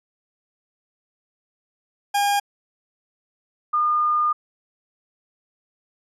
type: tone pair in turn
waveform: 40% pulse / sine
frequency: 811 / 1215.1 Hz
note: G#5 / D#6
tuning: -41 / -41 cents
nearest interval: perfect fifth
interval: 700 cents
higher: second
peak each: -17 dBFS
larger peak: neither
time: 2.14-2.4 / 3.73-4.33 s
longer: second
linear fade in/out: 10 ms
effects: resampled to 32000 Hz